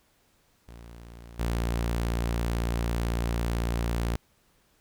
sawtooth tone with level steps, 58 Hz, A#1, 8 cents flat, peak -40 / -22 dBFS, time 0.68-4.16 s, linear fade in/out 0 ms, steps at 1.39 s, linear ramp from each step 10 ms, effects pink hiss -66 dBFS RMS until 4.8 s

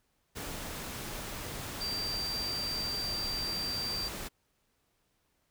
sine tone in noise, 4699 Hz, D8, in tune, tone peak -33 dBFS, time 1.8-4.09 s, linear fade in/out 20 ms, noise pink, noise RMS -40 dBFS, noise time 0.35-4.29 s, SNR +4 dB, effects pink hiss -75 dBFS RMS until 5.5 s

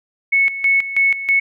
sine tone with tremolo, 2204 Hz, C#7, 11 cents flat, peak -11 dBFS, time 0.32-1.4 s, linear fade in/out 10 ms, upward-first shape square, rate 3.1 Hz, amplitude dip 75%, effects none

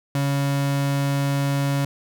35% pulse tone, 140 Hz, C#3, 18 cents sharp, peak -18 dBFS, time 0.15-1.85 s, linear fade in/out 2 ms, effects none

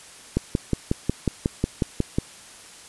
click train, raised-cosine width 3 ms, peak -7 dBFS, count 11, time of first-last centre 0.37-2.185 s, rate 5.51 Hz, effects white hiss -45 dBFS RMS until 2.88 s + resampled to 24000 Hz

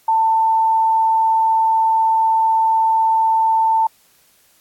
sine tone, 892 Hz, A5, 23 cents sharp, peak -12 dBFS, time 0.08-3.87 s, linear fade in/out 5 ms, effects white hiss -55 dBFS RMS until 4.6 s + AAC 64 kbps

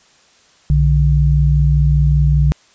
sine tone pair together, 61.74 / 146.84 Hz, B1 / D3, 0 / 0 cents, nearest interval octave + minor third, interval 1500 cents, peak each -12 dBFS, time 0.7-2.52 s, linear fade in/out 0 ms, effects white hiss -51 dBFS RMS until 2.74 s + resampled to 16000 Hz

